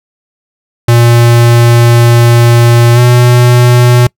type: tone with pitch glide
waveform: square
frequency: 118.4 to 122.43 Hz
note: A#2 to B2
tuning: +27 to -15 cents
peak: -3 dBFS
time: 0.88-4.07 s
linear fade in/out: 5 ms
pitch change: +58 cents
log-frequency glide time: 2.94-2.99 s
effects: noise-tail reverb RT60 0.1 s tail -26 dB re dry